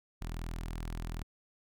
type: tone with notch filter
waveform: sawtooth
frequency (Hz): 41.2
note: E1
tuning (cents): 0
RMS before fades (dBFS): -39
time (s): 0.21-1.23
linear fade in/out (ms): 10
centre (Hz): 500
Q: 1.8
effects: none